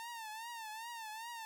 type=tone with vibrato; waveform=sawtooth; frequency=902 Hz; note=A5; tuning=43 cents sharp; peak=-40 dBFS; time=0-1.45 s; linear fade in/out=0 ms; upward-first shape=triangle; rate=2.5 Hz; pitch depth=110 cents each way; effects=none